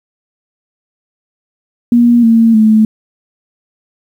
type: tone with pitch steps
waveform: sine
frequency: 238.3 / 227.7 / 217.5 Hz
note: A#3 / A#3 / A3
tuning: +38 / -40 / -20 cents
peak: -4 dBFS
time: 1.92-2.85 s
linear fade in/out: 2 ms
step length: 310 ms
effects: 7-bit